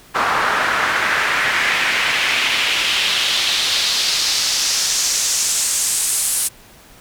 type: noise with band-pass filter sweep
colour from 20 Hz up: pink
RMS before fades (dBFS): -18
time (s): 0.14-6.49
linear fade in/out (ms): 20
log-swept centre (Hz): 1200 to 9800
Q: 2
effects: pink hiss -45 dBFS RMS until 7 s